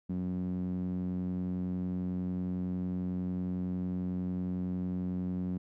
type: tone with band-pass filter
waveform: sawtooth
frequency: 91 Hz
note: F#2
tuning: 28 cents flat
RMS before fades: -34 dBFS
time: 0.09-5.58 s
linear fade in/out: 10 ms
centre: 210 Hz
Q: 4.7
effects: none